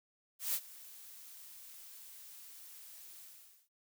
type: noise with ADSR envelope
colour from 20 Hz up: blue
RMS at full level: -33 dBFS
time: 0.39-3.69 s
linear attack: 150 ms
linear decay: 58 ms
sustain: -20 dB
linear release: 490 ms
effects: none